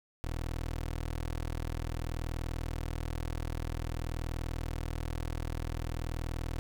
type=tone; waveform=20% pulse; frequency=40.51 Hz; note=E1; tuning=29 cents flat; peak=-29 dBFS; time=0.24-6.59 s; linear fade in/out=0 ms; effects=none